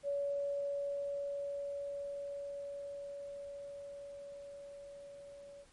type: tone with level ramp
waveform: sine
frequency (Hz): 566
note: C#5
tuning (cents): +36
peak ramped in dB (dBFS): -32 to -50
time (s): 0.03-5.66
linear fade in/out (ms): 50
effects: pink hiss -65 dBFS RMS until 5.72 s + MP3 48 kbps